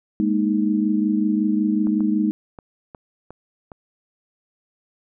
sine chord, Ab suspended second, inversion none, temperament equal, 207.7 / 233.1 / 311.1 Hz, Ab3 / Bb3 / Eb4, 0 / 0 / 0 cents, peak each -20 / -24 / -21 dBFS, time 0.2-2.31 s, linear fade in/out 0 ms
clicks, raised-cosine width 1 ms, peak -24 dBFS, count 6, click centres 1.87 / 2.006 / 2.588 / 2.948 / 3.306 / 3.718 s
effects none

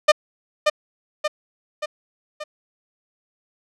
sawtooth tone with echo, 605 Hz, D#5, 49 cents flat, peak -5 dBFS, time 0.08-0.12 s, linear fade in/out 10 ms, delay 580 ms, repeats 4, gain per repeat -5 dB, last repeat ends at 2.44 s, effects low-pass 6000 Hz 12 dB/octave

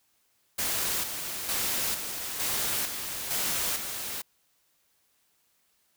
white noise with tremolo, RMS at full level -29 dBFS, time 0.58-4.22 s, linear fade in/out 10 ms, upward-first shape square, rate 1.1 Hz, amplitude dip 50%, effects white hiss -70 dBFS RMS until 5.96 s

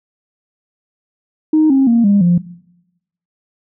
sine tone with pitch steps, 311.1 / 269.3 / 233.1 / 201.7 / 174.6 Hz, D#4 / C#4 / A#3 / G3 / F3, 0 / -50 / 0 / +50 / 0 cents, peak -7 dBFS, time 1.53-2.38 s, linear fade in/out 5 ms, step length 170 ms, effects noise-tail reverb RT60 0.9 s tail -20 dB re dry + tanh soft clip ceiling -4 dBFS

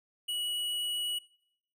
square tone, 2927 Hz, F#7, 19 cents flat, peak -32 dBFS, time 0.28-1.19 s, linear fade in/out 10 ms, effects noise-tail reverb RT60 0.7 s tail -22 dB re dry

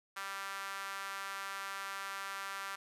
sawtooth tone with high-pass filter, 196 Hz, G3, in tune, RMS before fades -42 dBFS, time 0.16-2.76 s, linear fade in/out 10 ms, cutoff 1300 Hz, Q 2.4, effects resampled to 32000 Hz

